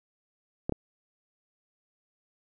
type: clicks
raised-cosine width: 2 ms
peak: -15 dBFS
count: 2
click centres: 0.695 / 0.723 s
effects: none